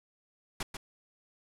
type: noise with echo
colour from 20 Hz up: pink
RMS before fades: -34 dBFS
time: 0.6-0.63 s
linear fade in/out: 5 ms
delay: 140 ms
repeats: 1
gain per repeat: -6 dB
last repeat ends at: 0.77 s
effects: low-pass 10000 Hz 12 dB/octave